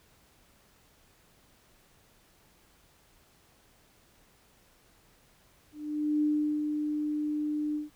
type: tone with ADSR envelope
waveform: sine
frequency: 300 Hz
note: D4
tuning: 37 cents sharp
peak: -23 dBFS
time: 5.72-7.9 s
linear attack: 500 ms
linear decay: 390 ms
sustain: -5 dB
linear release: 150 ms
effects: pink hiss -63 dBFS RMS until 7.95 s